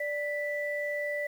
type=tone pair together; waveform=sine; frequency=587.3 / 1975.4 Hz; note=D5 / B6; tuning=0 / 0 cents; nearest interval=octave + major sixth; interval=2100 cents; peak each=-32 / -33 dBFS; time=0-1.27 s; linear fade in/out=5 ms; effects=9-bit